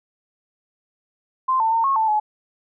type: tone with pitch steps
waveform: sine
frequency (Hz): 1042 / 893 / 911 / 1090 / 883 / 850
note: C6 / A5 / A#5 / C#6 / A5 / G#5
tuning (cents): -7 / +25 / -40 / -29 / +6 / +40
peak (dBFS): -16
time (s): 1.48-2.2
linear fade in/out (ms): 10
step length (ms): 120
effects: none